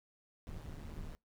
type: noise with amplitude modulation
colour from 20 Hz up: brown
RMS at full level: -42 dBFS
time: 0.47-1.15 s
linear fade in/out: 0 ms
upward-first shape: sine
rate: 152 Hz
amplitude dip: 75%
effects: noise-tail reverb RT60 0.2 s tail -26 dB re dry